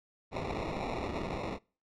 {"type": "noise with sample-and-hold", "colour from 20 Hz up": "violet", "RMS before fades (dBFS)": -36, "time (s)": [0.31, 1.59], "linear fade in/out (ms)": 50, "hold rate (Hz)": 1575, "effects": ["noise-tail reverb RT60 0.4 s tail -26 dB re dry", "low-pass 4000 Hz 12 dB/octave"]}